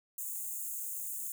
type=high-pass noise; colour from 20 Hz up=white; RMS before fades=-39 dBFS; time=0.18-1.32 s; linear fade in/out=2 ms; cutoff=6600 Hz; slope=96 dB/octave; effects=none